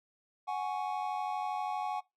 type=chord; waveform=triangle; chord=F# suspended second; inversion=none; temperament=just; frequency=740 / 832.5 / 1110 Hz; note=F#5 / G#5 / C#6; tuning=0 / +4 / +2 cents; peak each=-34 / -34 / -38 dBFS; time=0.47-2.01 s; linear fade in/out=20 ms; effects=noise-tail reverb RT60 0.2 s tail -22 dB re dry